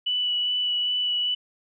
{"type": "tone with vibrato", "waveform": "sine", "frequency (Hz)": 2960, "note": "F#7", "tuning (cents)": 0, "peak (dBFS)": -22, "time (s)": [0.06, 1.35], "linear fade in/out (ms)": 10, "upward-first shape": "sine", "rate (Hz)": 2.5, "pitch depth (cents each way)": 11, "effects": []}